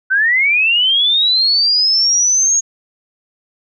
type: linear sweep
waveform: sine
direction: up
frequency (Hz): 1500 to 6645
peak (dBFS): -10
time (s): 0.1-2.61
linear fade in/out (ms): 20
effects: none